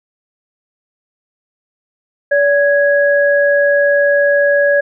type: tone pair together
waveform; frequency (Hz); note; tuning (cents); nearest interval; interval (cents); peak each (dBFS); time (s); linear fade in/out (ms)
sine; 573.2 / 1661.2; D5 / G#6; -42 / 0; octave + tritone; 1842; -10 / -14; 2.31-4.81; 10
effects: none